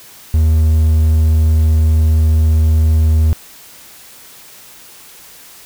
triangle tone, 78.8 Hz, D#2, 23 cents sharp, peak -6 dBFS, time 0.34-3.33 s, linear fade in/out 0 ms, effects white hiss -39 dBFS RMS until 5.65 s

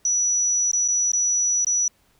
sine tone with dropouts, 5890 Hz, F#8, 9 cents flat, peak -18 dBFS, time 0.05-1.88 s, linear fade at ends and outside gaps 2 ms, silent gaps 0.715-0.732 / 0.879-0.884 / 1.118-1.133 / 1.647-1.668 s, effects pink hiss -62 dBFS RMS until 2.19 s

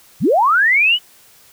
sine linear sweep, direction up, 89.4 to 3039 Hz, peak -10 dBFS, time 0.2-0.99 s, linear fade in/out 50 ms, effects white hiss -48 dBFS RMS until 1.52 s

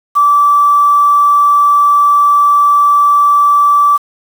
sine tone with quantisation, 1160 Hz, D6, 22 cents flat, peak -5 dBFS, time 0.15-3.98 s, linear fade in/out 20 ms, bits 5, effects none

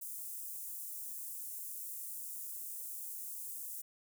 white high-pass noise, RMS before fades -44 dBFS, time 0.01-3.82 s, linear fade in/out 10 ms, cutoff 8100 Hz, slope 24 dB/octave, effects none

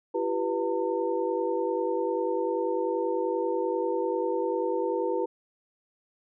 sine tone cluster, 338.5 / 388.7 / 491.2 / 905 Hz, E4 / G4 / B4 / A5, +46 / -15 / -9 / +48 cents, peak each -31 / -30 / -29 / -34 dBFS, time 0.14-5.26 s, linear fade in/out 10 ms, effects none

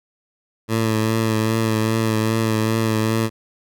15% pulse tone with vibrato, 111 Hz, A2, 16 cents sharp, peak -11 dBFS, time 0.68-3.3 s, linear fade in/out 50 ms, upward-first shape triangle, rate 2.5 Hz, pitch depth 32 cents each way, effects none

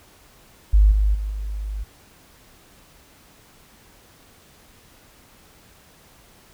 sine tone with level steps, 51.3 Hz, G#1, 21 cents flat, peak -10 / -15 / -23 / -25 dBFS, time 0.73-1.84 s, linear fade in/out 10 ms, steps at 0.91 / 1.14 / 1.3 s, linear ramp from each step 10 ms, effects pink hiss -52 dBFS RMS until 6.53 s

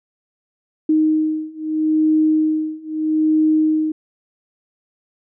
sine beating tone pair, 311.1 / 311.88 Hz, D#4 / D#4, 0 / +4 cents, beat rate 0.78 Hz, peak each -18 / -17 dBFS, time 0.89-3.92 s, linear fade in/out 5 ms, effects none

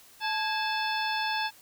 harmonic tone with a mistuned harmonic, 872 Hz, A5, 16 cents flat, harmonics 1 / 2 / 3 / 4 / 5 / 6, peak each -30 / -33 / -35 / -37 / -38 / -40 dBFS, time 0.2-1.51 s, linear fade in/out 50 ms, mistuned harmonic 2, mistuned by -99 cents, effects white hiss -55 dBFS RMS until 1.61 s

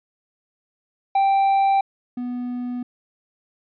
triangle tone pair in turn, 784 / 246.1 Hz, G5 / B3, 0 / -6 cents, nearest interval octave + minor sixth, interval 2006 cents, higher first, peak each -13 / -23 dBFS, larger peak first, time 1.15-1.81 / 2.17-2.83 s, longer neither, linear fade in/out 5 ms, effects resampled to 11025 Hz

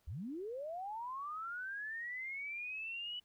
sine linear sweep, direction up, 58.5 to 2975 Hz, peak -40 dBFS, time 0.07-3.2 s, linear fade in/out 10 ms, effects pink hiss -75 dBFS RMS until 3.24 s

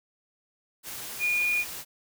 sine tone in noise, 2436 Hz, D#7, 37 cents flat, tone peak -23 dBFS, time 1.19-1.65 s, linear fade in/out 50 ms, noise white, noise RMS -38 dBFS, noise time 0.83-1.85 s, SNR +12 dB, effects none

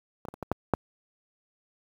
clicks, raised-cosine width 1 ms, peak -25 / -21 / -29 / -19 / -11 / -7 dBFS, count 6, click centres 0.252 / 0.285 / 0.34 / 0.427 / 0.516 / 0.737 s, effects high-pass 60 Hz 12 dB/octave + 8-bit

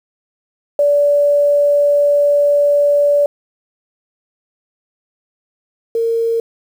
sine tone pair in turn, 578 / 458.8 Hz, D5 / A#4, -28 / -28 cents, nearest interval major third, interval 400 cents, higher first, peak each -9 / -13 dBFS, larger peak first, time 0.79-3.26 / 5.95-6.4 s, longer first, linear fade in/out 2 ms, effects 7-bit

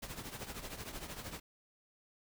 pink noise with tremolo, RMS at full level -42 dBFS, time 0.02-1.4 s, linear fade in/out 10 ms, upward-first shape triangle, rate 13 Hz, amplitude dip 75%, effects none

